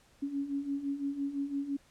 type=beating tone pair; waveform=sine; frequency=276.1 / 282 Hz; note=C#4 / C#4; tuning=-7 / +30 cents; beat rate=5.9 Hz; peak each=-38 / -33 dBFS; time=0.22-1.77 s; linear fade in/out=10 ms; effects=pink hiss -64 dBFS RMS until 1.9 s + low-pass 10000 Hz 12 dB/octave